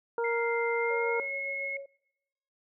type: harmonic tone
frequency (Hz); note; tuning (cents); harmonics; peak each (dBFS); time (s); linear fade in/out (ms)
466.8; A#4; +2; 1 / 2 / 3; -28 / -34 / -38; 0.18-1.2; 2
type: tone with pitch glide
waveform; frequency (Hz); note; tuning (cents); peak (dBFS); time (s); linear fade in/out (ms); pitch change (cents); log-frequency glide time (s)
sine; 2093 to 2172; C7 to C#7; 0 to -36; -32; 0.24-1.77; 5; +64; 0.76-1.25
type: tone with tremolo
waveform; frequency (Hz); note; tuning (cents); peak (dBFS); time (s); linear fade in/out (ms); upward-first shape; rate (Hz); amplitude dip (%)
sine; 554.4; C#5; 0; -37; 0.9-1.86; 5; sine; 7.1; 50
effects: noise-tail reverb RT60 0.9 s tail -23 dB re dry